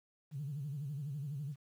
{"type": "tone with vibrato", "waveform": "sine", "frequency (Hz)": 143.1, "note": "D3", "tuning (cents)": -45, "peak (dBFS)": -37, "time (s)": [0.31, 1.56], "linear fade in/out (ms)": 50, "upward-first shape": "sine", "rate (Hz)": 12, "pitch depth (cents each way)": 140, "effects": ["tanh soft clip ceiling -33 dBFS", "11-bit"]}